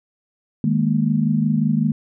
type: chord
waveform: sine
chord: D# suspended fourth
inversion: none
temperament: equal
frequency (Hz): 155.56 / 207.7 / 233.1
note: D#3 / G#3 / A#3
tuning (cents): 0 / 0 / 0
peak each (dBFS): -20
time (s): 0.64-1.92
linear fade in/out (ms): 2
effects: none